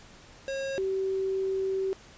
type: tone pair in turn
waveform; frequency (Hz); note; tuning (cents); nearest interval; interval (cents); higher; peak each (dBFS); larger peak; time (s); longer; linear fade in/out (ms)
square / sine; 542 / 383.7; C#5 / G4; -39 / -37; tritone; 598; first; -31 / -26; second; 0.48-0.78 / 0.78-1.93; second; 0
effects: pink hiss -52 dBFS RMS until 2.17 s + resampled to 16000 Hz